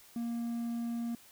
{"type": "tone", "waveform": "triangle", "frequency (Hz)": 234.3, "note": "A#3", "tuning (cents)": 9, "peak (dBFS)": -31, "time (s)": [0.16, 1.15], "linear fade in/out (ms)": 2, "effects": ["white hiss -58 dBFS RMS until 1.31 s"]}